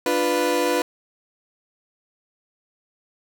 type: chord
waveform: 30% pulse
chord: B diminished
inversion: first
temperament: equal with one note detuned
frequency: 295.7 / 349.2 / 493.9 Hz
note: D4 / F4 / B4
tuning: +12 / 0 / 0 cents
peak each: -23 / -22 / -19 dBFS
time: 0.06-0.82 s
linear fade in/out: 2 ms
effects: none